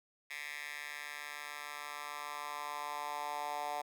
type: tone with high-pass filter sweep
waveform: 10% pulse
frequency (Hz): 146.83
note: D3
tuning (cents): 0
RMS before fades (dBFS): -42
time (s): 0.3-3.82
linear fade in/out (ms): 10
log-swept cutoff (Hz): 2000 to 770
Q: 3.2
effects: none